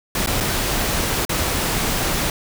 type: noise with dropouts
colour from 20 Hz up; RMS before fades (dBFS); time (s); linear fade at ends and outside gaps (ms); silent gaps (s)
pink; -21; 0.15-2.3; 2; 0.262-0.272 / 0.403-0.407 / 1.251-1.293
effects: none